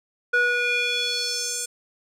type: tone with band-pass filter sweep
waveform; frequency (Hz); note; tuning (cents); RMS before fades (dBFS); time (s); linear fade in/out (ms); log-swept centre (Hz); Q
square; 485.6; B4; -29; -24; 0.33-1.66; 10; 1400 to 8200; 3
effects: none